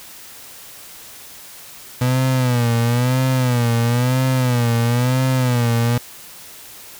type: tone with vibrato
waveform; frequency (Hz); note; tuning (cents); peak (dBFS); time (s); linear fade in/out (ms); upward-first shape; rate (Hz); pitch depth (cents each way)
35% pulse; 123.47; B2; 0; -13; 2.01-5.98; 5; sine; 1; 100
effects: white hiss -39 dBFS RMS until 6.99 s